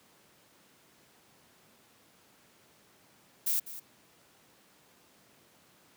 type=noise with echo; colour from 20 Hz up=violet; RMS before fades=-29 dBFS; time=3.46-3.6 s; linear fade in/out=10 ms; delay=200 ms; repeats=1; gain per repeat=-14 dB; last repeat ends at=3.8 s; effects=pink hiss -62 dBFS RMS until 5.96 s + high-pass 150 Hz 12 dB/octave